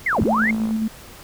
sine linear two-way sweep, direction down then up, 2200 to 51.91 to 2200 Hz, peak -17 dBFS, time 0.06-0.51 s, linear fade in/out 5 ms, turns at 0.22 s
click train, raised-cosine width 1 ms, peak -21 dBFS, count 33, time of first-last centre 0.13-0.709 s, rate 55.3 Hz
sine tone with tremolo, 220 Hz, A3, in tune, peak -18 dBFS, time 0.18-0.88 s, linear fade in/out 5 ms, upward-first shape square, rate 9.4 Hz, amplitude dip 30%
effects pink hiss -42 dBFS RMS until 1.23 s

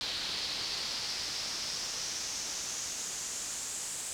brown noise with band-pass filter sweep, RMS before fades -37 dBFS, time 0.01-4.13 s, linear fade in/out 0 ms, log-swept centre 4200 to 7800 Hz, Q 3.6, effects none

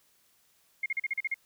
sine tone bursts, 2138 Hz, C7, 37 cents sharp, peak -27 dBFS, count 8, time 0.83-1.343 s, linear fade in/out 5 ms, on 30 ms, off 39 ms, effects white hiss -67 dBFS RMS until 1.45 s

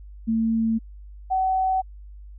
sine tone pair in turn, 224.7 / 755.8 Hz, A3 / F#5, +37 / +37 cents, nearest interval octave + major sixth, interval 2100 cents, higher second, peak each -19 dBFS, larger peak neither, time 0.27-0.79 / 1.3-1.82 s, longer neither, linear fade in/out 20 ms, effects added 50 Hz sine -39 dBFS peak until 2.38 s

